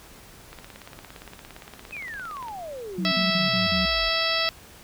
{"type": "click train", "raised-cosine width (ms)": 0.3, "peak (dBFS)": -25, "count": 35, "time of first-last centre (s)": [0.53, 2.484], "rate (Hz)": 17.4}
{"type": "exponential sweep", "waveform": "sine", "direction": "down", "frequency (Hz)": [2594, 42.8], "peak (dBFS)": -33, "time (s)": [1.92, 4.1], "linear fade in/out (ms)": 10}
{"type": "tone bursts", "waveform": "sine", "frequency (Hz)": 184.9, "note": "F#3", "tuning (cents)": -1, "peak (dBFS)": -25, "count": 5, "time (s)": [2.98, 3.856], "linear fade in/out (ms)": 5, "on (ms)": 140, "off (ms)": 44}
{"type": "harmonic tone", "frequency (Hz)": 657, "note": "E5", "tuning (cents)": -6, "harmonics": [1, 2, 3, 4, 5, 6, 7, 8], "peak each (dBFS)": [-30, -30, -30, -30, -30, -30, -30, -30], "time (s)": [3.05, 4.49], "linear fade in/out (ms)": 0}
{"effects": ["pink hiss -48 dBFS RMS until 4.83 s"]}